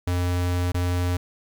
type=tone with dropouts; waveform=square; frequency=88.9 Hz; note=F2; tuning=31 cents sharp; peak=-22 dBFS; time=0.07-1.17 s; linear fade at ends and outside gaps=5 ms; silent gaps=0.72-0.744 s; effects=10-bit